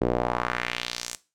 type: tone with band-pass filter sweep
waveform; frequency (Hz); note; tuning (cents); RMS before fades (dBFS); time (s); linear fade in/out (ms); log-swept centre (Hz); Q
sawtooth; 60.2; B1; -44; -28; 0.01-1.16; 5; 390 to 8100; 1.7
effects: noise-tail reverb RT60 0.3 s tail -18 dB re dry